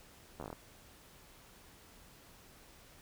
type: slowing click train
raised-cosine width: 1 ms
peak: -29 dBFS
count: 8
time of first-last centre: 0.4-0.529 s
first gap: 12 ms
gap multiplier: 1.14
effects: pink hiss -59 dBFS RMS until 3.01 s

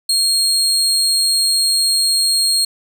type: tone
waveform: 30% pulse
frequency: 4251 Hz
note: C8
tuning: 27 cents sharp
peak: -10 dBFS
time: 0.09-2.65 s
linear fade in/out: 5 ms
effects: none

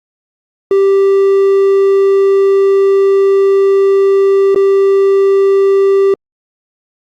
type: tone with dropouts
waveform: triangle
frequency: 392 Hz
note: G4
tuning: in tune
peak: -4 dBFS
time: 0.71-6.14 s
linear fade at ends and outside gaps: 2 ms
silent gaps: 4.547-4.559 s
effects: Opus 48 kbps

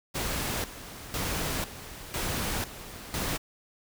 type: noise with tremolo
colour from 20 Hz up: pink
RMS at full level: -31 dBFS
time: 0.14-3.38 s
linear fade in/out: 20 ms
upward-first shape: square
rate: 1 Hz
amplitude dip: 75%
effects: none

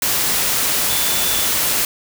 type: tone in noise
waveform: sine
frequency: 3493 Hz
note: A7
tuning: 13 cents flat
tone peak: -26 dBFS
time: 0.9-1.46 s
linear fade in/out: 2 ms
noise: white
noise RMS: -18 dBFS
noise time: 0.02-1.85 s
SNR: -11 dB
effects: none

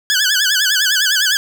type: tone with vibrato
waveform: 15% pulse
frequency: 1600 Hz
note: G6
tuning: 35 cents sharp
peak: -6 dBFS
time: 0.1-1.37 s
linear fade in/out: 0 ms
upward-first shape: sine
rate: 9.9 Hz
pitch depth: 140 cents each way
effects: none

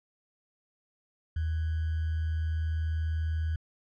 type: tone with sample-and-hold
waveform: sine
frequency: 79.8 Hz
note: D#2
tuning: 44 cents sharp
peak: -27 dBFS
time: 1.36-3.56 s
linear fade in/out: 5 ms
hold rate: 1575 Hz
effects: low-pass 3000 Hz 12 dB/octave

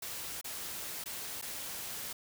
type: noise with dropouts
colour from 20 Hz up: white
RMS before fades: -41 dBFS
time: 0.02-2.13 s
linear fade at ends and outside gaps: 5 ms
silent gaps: 0.413-0.443 / 1.04-1.058 / 1.415-1.423 s
effects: none

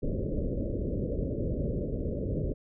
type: low-pass noise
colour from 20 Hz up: pink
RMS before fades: -31 dBFS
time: 0.02-2.54 s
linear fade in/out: 20 ms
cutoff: 590 Hz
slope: 96 dB/octave
effects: none

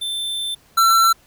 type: tone pair in turn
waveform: square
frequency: 3549 / 1346.4 Hz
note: A7 / E6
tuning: +14 / +36 cents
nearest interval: octave + perfect fourth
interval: 1678 cents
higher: first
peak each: -23 / -12 dBFS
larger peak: second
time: 0.01-0.55 / 0.77-1.13 s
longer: first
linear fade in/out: 10 ms
effects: pink hiss -54 dBFS RMS until 1.26 s

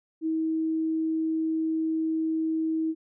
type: tone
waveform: sine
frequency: 320 Hz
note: D#4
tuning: 49 cents sharp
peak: -24 dBFS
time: 0.21-2.95 s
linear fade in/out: 50 ms
effects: none

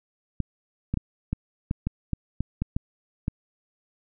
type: clicks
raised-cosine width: 5 ms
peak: -13 dBFS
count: 11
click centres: 0.403 / 0.94 / 0.973 / 1.33 / 1.711 / 1.87 / 2.133 / 2.406 / 2.62 / 2.765 / 3.281 s
effects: none

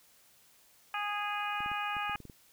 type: harmonic tone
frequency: 412.9 Hz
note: G#4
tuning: 10 cents flat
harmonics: 2 / 3 / 4 / 5 / 6 / 7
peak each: -37 / -37 / -40 / -47 / -39 / -44 dBFS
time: 0.94-2.16 s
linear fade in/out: 2 ms
type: clicks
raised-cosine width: 3 ms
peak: -35 dBFS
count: 9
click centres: 1.605 / 1.661 / 1.716 / 1.967 / 2.096 / 2.154 / 2.203 / 2.253 / 2.298 s
effects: white hiss -63 dBFS RMS until 2.52 s

